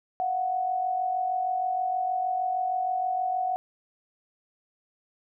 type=tone pair together; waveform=sine; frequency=693.6 / 740 Hz; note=F5 / F#5; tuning=-12 / 0 cents; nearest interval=minor second; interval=112 cents; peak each=-34 / -25 dBFS; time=0.2-3.56 s; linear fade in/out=0 ms; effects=none